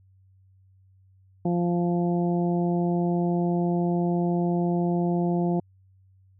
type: harmonic tone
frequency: 174 Hz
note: F3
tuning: 6 cents flat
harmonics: 1 / 2 / 3 / 4 / 5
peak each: -23 / -27 / -36 / -32 / -40 dBFS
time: 1.45-5.6 s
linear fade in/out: 5 ms
effects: added 95 Hz sine -55 dBFS peak until 6.39 s